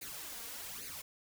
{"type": "noise with flanger", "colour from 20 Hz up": "white", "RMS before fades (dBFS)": -45, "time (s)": [0.01, 1.02], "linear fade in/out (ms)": 10, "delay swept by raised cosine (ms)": [0.45, 4.35], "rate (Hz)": 1.2, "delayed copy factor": 0.75, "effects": []}